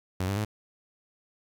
sawtooth tone with pitch steps, 92.5 / 99.14 / 106.25 Hz, F#2 / G2 / G#2, 0 / +20 / +40 cents, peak -23 dBFS, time 0.2-0.449 s, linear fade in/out 5 ms, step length 83 ms, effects 9-bit

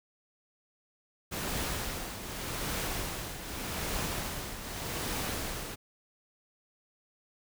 pink noise with tremolo, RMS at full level -33 dBFS, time 1.31-5.76 s, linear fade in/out 20 ms, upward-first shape triangle, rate 0.84 Hz, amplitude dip 65%, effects none

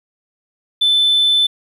sine tone, 3520 Hz, A7, in tune, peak -9 dBFS, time 0.81-1.47 s, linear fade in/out 10 ms, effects tanh soft clip ceiling -8 dBFS + 8-bit

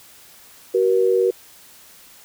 sine tone pair together, 377.8 / 476 Hz, F#4 / A#4, +36 / +36 cents, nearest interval major third, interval 400 cents, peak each -17 dBFS, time 0.74-1.31 s, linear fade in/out 10 ms, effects white hiss -47 dBFS RMS until 2.24 s

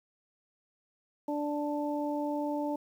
harmonic tone, 293.7 Hz, D4, in tune, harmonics 1 / 2 / 3, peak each -32 / -35 / -37 dBFS, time 1.28-2.76 s, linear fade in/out 5 ms, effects 10-bit

